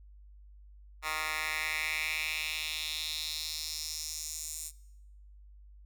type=tone with high-pass filter sweep; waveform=10% pulse; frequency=155.56 Hz; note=D#3; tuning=in tune; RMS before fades=-36 dBFS; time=1.02-4.72 s; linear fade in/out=50 ms; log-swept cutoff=1400 to 7900 Hz; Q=2.8; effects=noise-tail reverb RT60 0.9 s tail -21 dB re dry + added 50 Hz sine -51 dBFS peak until 5.85 s